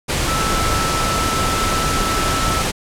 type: tone in noise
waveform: sine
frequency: 1318.5 Hz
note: E6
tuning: in tune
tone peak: -21 dBFS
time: 0.27-2.63 s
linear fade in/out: 20 ms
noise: pink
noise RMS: -19 dBFS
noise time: 0.08-2.72 s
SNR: -5 dB
effects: low-pass 10000 Hz 12 dB/octave